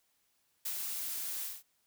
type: noise with ADSR envelope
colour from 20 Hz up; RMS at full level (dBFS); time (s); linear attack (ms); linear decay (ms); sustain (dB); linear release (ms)
blue; -36; 0.65-1.63; 9; 75; -2; 200
effects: white hiss -75 dBFS RMS until 1.86 s